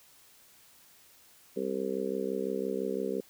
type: harmonic tone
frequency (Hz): 65.9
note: C2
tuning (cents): +13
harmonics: 3 / 4 / 5 / 6 / 7 / 8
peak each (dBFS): -38 / -38 / -44 / -34 / -35 / -40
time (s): 1.56-3.21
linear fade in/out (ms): 10
effects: white hiss -59 dBFS RMS until 3.29 s